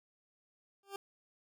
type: tone with exponential growth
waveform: 20% pulse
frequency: 395.9 Hz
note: G4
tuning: 17 cents sharp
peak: -32 dBFS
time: 0.83-0.96 s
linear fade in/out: 2 ms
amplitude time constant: 28 ms
effects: none